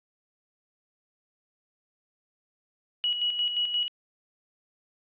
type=tone with tremolo; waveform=sine; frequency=2920 Hz; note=F#7; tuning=24 cents flat; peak=-23 dBFS; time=3.04-3.88 s; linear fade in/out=0 ms; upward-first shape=square; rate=5.7 Hz; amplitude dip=50%; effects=resampled to 8000 Hz + 10-bit